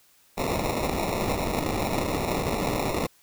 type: noise with sample-and-hold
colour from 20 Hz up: white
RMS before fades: -27 dBFS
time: 0.37-3.07 s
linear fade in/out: 10 ms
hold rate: 1575 Hz
effects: white hiss -60 dBFS RMS until 3.22 s